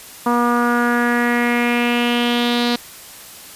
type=tone with low-pass filter sweep; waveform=sawtooth; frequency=240 Hz; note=B3; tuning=49 cents flat; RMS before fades=-17 dBFS; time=0.26-2.76 s; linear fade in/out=5 ms; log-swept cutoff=1100 to 4200 Hz; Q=4.2; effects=white hiss -38 dBFS RMS until 3.55 s + resampled to 32000 Hz